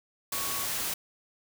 sine tone in noise, 1115 Hz, C#6, 10 cents sharp, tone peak -39 dBFS, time 0.32-0.66 s, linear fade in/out 5 ms, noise white, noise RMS -32 dBFS, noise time 0.32-0.94 s, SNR -10 dB, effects none

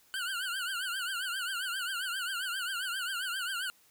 25% pulse tone with vibrato, 1480 Hz, F#6, in tune, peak -29 dBFS, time 0.14-3.7 s, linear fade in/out 0 ms, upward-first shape triangle, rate 7.5 Hz, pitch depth 150 cents each way, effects white hiss -64 dBFS RMS until 3.9 s

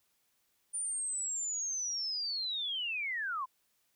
sine linear sweep, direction down, 9320 to 987 Hz, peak -33 dBFS, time 0.73-3.46 s, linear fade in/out 20 ms, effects white hiss -75 dBFS RMS until 3.95 s

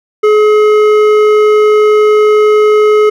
sine tone with hard clipping, 424.5 Hz, G#4, 38 cents sharp, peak -6 dBFS, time 0.23-3.1 s, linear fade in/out 10 ms, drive 10 dB, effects none

